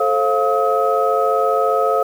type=tone cluster; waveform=sine; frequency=438.2 / 533 / 696 / 1274 Hz; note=A4 / C5 / F5 / D#6; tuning=-7 / +32 / -6 / +41 cents; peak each=-19 dBFS; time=0-2.03 s; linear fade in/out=5 ms; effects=tanh soft clip ceiling -3 dBFS + 7-bit